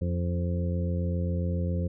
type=harmonic tone with a mistuned harmonic; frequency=87.31 Hz; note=F2; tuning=in tune; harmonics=1 / 2 / 3 / 4 / 5 / 6; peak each=-27 / -31 / -41 / -42 / -42 / -38 dBFS; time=0.01-1.88 s; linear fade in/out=10 ms; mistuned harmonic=4; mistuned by=-21 cents; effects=none